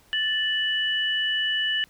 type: tone pair together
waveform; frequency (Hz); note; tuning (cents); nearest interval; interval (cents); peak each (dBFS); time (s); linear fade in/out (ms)
sine; 1757 / 2955; A6 / F#7; -3 / -3; major sixth; 900; -26 / -24; 0.13-1.84; 0
effects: pink hiss -58 dBFS RMS until 1.89 s